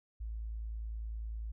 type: tone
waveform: sine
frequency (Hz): 55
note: A1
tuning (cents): 0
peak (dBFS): -37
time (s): 0.2-1.52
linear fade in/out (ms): 10
effects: none